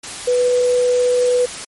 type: tone in noise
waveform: sine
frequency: 493.9 Hz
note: B4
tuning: in tune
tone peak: -12 dBFS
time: 0.27-1.46 s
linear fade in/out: 10 ms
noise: white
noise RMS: -29 dBFS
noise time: 0.03-1.65 s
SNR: +14 dB
effects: MP3 48 kbps